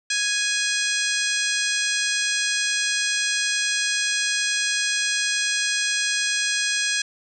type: harmonic tone with a mistuned harmonic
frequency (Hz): 830.6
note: G#5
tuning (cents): 0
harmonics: 2 / 3 / 4 / 5 / 6 / 7 / 8 / 9 / 10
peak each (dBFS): -26 / -28 / -29 / -30 / -31 / -31 / -32 / -33 / -33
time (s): 0.1-7.02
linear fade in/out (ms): 5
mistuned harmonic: 8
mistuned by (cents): -63
effects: none